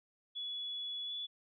sine tone with pitch glide, 3400 to 3432 Hz, G#7 to A7, +40 to -44 cents, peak -38 dBFS, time 0.35-1.27 s, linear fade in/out 20 ms, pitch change +16 cents, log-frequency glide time 1.05-1.12 s, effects none

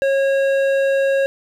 sine tone with hard clipping, 546 Hz, C#5, 26 cents flat, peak -16 dBFS, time 0.02-1.26 s, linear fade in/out 0 ms, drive 10 dB, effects none

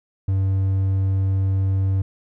triangle tone, 96.2 Hz, G2, 32 cents flat, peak -15 dBFS, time 0.28-2.02 s, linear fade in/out 5 ms, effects none

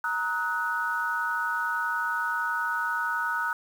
sine chord, D# minor, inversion second, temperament equal with one note detuned, 932.3 / 1270.7 / 1480 Hz, A#5 / D#6 / F#6, 0 / +36 / 0 cents, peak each -32 / -31 / -28 dBFS, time 0.04-3.53 s, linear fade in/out 2 ms, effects 8-bit

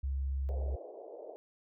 sine tone, 67.8 Hz, C#2, 38 cents flat, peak -31 dBFS, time 0.03-0.76 s, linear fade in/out 10 ms
pink band-pass noise, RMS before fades -47 dBFS, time 0.49-1.36 s, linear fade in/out 0 ms, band 380 to 700 Hz, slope 48 dB/octave
effects none

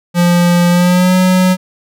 square tone with pitch glide, 174.61 to 184.35 Hz, F3 to F#3, 0 to -6 cents, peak -8 dBFS, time 0.14-1.57 s, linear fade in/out 50 ms, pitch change +94 cents, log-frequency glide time 0.69-1.15 s, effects none

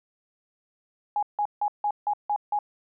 sine tone bursts, 830 Hz, G#5, 1 cent flat, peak -22 dBFS, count 7, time 1.16-2.589 s, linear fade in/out 2 ms, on 67 ms, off 160 ms, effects none

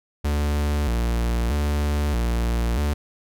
45% pulse tone with vibrato, 65.4 Hz, C2, in tune, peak -20 dBFS, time 0.24-2.94 s, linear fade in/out 10 ms, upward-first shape square, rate 0.79 Hz, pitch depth 200 cents each way, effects none

